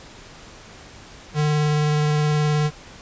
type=tone with vibrato; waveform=square; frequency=150.2 Hz; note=D3; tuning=39 cents sharp; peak=-18 dBFS; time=1.34-2.71 s; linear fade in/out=50 ms; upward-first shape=square; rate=19 Hz; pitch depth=10 cents each way; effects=pink hiss -43 dBFS RMS until 3.01 s + resampled to 16000 Hz